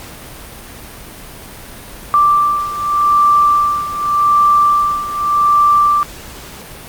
sine beating tone pair, 1174.7 / 1175.55 Hz, D6 / D6, 0 / +1 cents, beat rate 0.85 Hz, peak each -15 / -11 dBFS, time 2.14-6.03 s, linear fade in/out 0 ms, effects pink hiss -33 dBFS RMS until 6.88 s + Opus 48 kbps

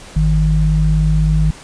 sine tone pair together, 51.94 / 155.56 Hz, G#1 / D#3, +1 / 0 cents, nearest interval octave + perfect fifth, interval 1899 cents, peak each -13 dBFS, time 0.16-1.51 s, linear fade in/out 5 ms, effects pink hiss -37 dBFS RMS until 1.63 s + resampled to 22050 Hz

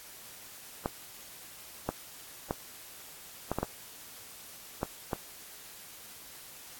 clicks, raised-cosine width 1 ms, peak -15 dBFS, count 8, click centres 0.859 / 1.89 / 2.509 / 3.516 / 3.586 / 3.63 / 4.831 / 5.132 s, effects white hiss -49 dBFS RMS until 6.79 s + AAC 64 kbps

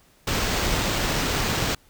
pink noise with sample-and-hold, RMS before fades -24 dBFS, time 0.27-1.75 s, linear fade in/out 5 ms, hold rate 11025 Hz, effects pink hiss -58 dBFS RMS until 1.89 s

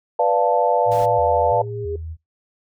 sine chord, B half-diminished seventh, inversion none, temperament equal, 493.9 / 587.3 / 698.5 / 880 Hz, B4 / D5 / F5 / A5, 0 / 0 / 0 / 0 cents, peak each -20 dBFS, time 0.19-1.62 s, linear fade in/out 5 ms
sine tone with exponential growth, 407.1 Hz, G#4, 35 cents flat, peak -23 dBFS, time 0.53-1.96 s, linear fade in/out 5 ms, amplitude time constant 310 ms
sine tone with vibrato, 95.3 Hz, G2, 48 cents flat, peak -28 dBFS, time 0.85-2.17 s, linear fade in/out 50 ms, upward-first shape square, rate 1.5 Hz, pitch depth 290 cents each way
pink noise, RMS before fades -37 dBFS, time 0.91-1.06 s, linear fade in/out 10 ms
effects noise-tail reverb RT60 0.2 s tail -23 dB re dry

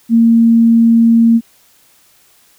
sine tone, 230 Hz, A#3, 23 cents flat, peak -5 dBFS, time 0.09-1.41 s, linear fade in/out 50 ms, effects white hiss -50 dBFS RMS until 2.58 s

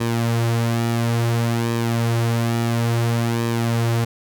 sawtooth tone with flanger, 116.54 Hz, A#2, in tune, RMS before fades -20 dBFS, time 0-4.05 s, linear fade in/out 10 ms, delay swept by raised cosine 1.4 to 6.7 ms, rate 0.58 Hz, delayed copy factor -0.55, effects none

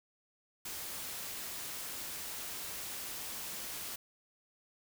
white noise, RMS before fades -42 dBFS, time 0.65-3.96 s, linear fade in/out 5 ms, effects none

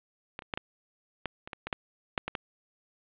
clicks, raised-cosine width 0.3 ms, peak -20 / -29 / -14 / -15 / -14 / -24 / -21 / -18 / -12 / -10 / -16 / -15 dBFS, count 12, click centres 0.391 / 0.422 / 0.538 / 0.575 / 1.257 / 1.475 / 1.532 / 1.67 / 1.728 / 2.178 / 2.28 / 2.352 s, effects resampled to 8000 Hz + 8-bit

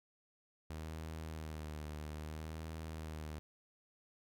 sawtooth tone with vibrato, 77.78 Hz, D#2, in tune, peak -39 dBFS, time 0.7-3.39 s, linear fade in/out 0 ms, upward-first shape sine, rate 0.61 Hz, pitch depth 45 cents each way, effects none

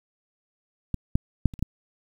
clicks, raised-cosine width 5 ms, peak -14 / -8 / -6 / -26 / -28 / -12 dBFS, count 6, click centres 0.943 / 1.155 / 1.457 / 1.538 / 1.592 / 1.626 s, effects 8-bit

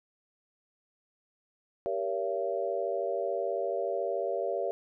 sine chord, G diminished seventh, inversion none, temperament just, 392 / 470.4 / 564.5 / 677.4 Hz, G4 / Bb4 / Db5 / Fb5, 0 / +16 / +31 / +47 cents, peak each -35 / -35 / -33 / -34 dBFS, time 1.86-4.71 s, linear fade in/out 0 ms, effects none

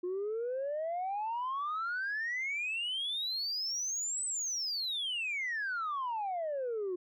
sine exponential two-way sweep, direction up then down, 351.3 to 8200 to 351.3 Hz, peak -31 dBFS, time 0.03-6.96 s, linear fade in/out 10 ms, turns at 4.25 s, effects tanh soft clip ceiling -30 dBFS

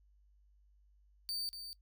40% pulse tone with echo, 4599 Hz, D8, 37 cents flat, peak -35 dBFS, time 1.29-1.49 s, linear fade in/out 0 ms, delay 240 ms, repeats 1, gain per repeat -8 dB, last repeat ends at 1.73 s, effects noise-tail reverb RT60 0.1 s tail -20 dB re dry + added 50 Hz sine -64 dBFS peak until 1.81 s

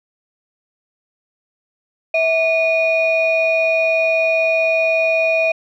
sine tone pair together, 651 / 2456 Hz, E5 / D#7, -22 / -23 cents, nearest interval octave + major seventh, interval 2299 cents, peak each -14 / -16 dBFS, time 2.14-5.52 s, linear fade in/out 5 ms, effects tanh soft clip ceiling -8 dBFS

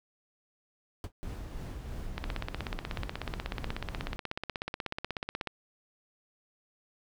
brown noise with exponential decay, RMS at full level -31 dBFS, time 1.04-1.12 s, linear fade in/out 1 ms, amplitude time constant 17 ms
brown noise with tremolo, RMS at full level -38 dBFS, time 1.23-4.16 s, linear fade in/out 0 ms, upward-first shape sine, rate 3 Hz, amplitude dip 30%
click train, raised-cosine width 0.3 ms, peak -18 dBFS, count 55, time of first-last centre 2.18-5.473 s, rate 16.4 Hz
effects none

